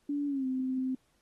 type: tone with pitch glide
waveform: sine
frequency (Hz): 287.8 to 259.4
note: D4 to C4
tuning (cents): -35 to -15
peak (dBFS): -29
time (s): 0.09-0.95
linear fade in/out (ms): 5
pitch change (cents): -180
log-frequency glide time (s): 0.27-0.46
effects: pink hiss -72 dBFS RMS until 1.21 s + AAC 32 kbps